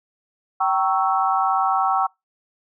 sine chord, G diminished seventh, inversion none, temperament equal with one note detuned, 771.4 / 932.3 / 1108.7 / 1318.5 Hz, G5 / Bb5 / Db6 / Fb6, -28 / 0 / 0 / 0 cents, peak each -20 / -26 / -23 / -23 dBFS, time 0.6-2.07 s, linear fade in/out 10 ms, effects noise-tail reverb RT60 0.2 s tail -26 dB re dry

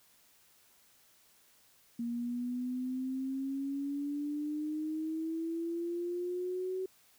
sine exponential sweep, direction up, 234.2 to 377.2 Hz, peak -33 dBFS, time 1.99-6.86 s, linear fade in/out 5 ms, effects white hiss -65 dBFS RMS until 7.18 s

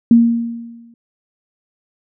sine tone with exponential decay, 233.1 Hz, A#3, in tune, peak -3 dBFS, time 0.11-0.94 s, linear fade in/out 2 ms, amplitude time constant 180 ms, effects none

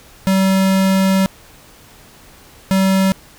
square tone bursts at uneven times, 191.5 Hz, G3, 40 cents flat, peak -12 dBFS, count 2, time 0.27-1.26 / 2.71-3.12 s, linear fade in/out 0 ms, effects pink hiss -44 dBFS RMS until 3.38 s

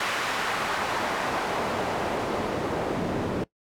pink noise with band-pass filter sweep, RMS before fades -28 dBFS, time 0-3.44 s, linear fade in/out 5 ms, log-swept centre 1600 to 320 Hz, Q 0.82, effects noise-tail reverb RT60 0.1 s tail -20 dB re dry

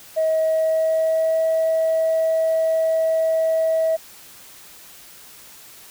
sine tone with pitch glide, 637 to 645.5 Hz, D#5 to E5, +41 to -37 cents, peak -15 dBFS, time 0.16-3.97 s, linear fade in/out 20 ms, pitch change +22 cents, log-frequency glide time 0.4-1.43 s, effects tanh soft clip ceiling -13 dBFS + white hiss -44 dBFS RMS until 5.9 s

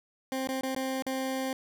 20% pulse tone with dropouts, 263.5 Hz, C4, 12 cents sharp, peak -25 dBFS, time 0.32-1.53 s, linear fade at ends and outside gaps 1 ms, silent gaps 0.473-0.488 / 0.61-0.633 / 0.749-0.763 / 1.023-1.065 s, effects none

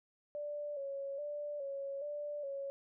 sine tone with vibrato, 570 Hz, C#5, 48 cents sharp, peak -38 dBFS, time 0.35-2.7 s, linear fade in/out 0 ms, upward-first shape square, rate 1.2 Hz, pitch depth 52 cents each way, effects none

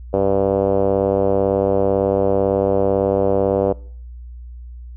5% pulse tone with low-pass filter, 98 Hz, G2, in tune, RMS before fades -17 dBFS, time 0.13-3.73 s, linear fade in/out 10 ms, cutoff 530 Hz, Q 3.2, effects noise-tail reverb RT60 0.5 s tail -22 dB re dry + added 60 Hz sine -32 dBFS peak until 4.96 s

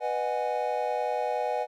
triangle chord, G# minor seventh, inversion first, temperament equal with one note detuned, 493.9 / 611.6 / 740 / 830.6 Hz, B4 / D#5 / F#5 / G#5, 0 / -30 / 0 / 0 cents, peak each -30 dBFS, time 0-1.67 s, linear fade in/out 50 ms, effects none

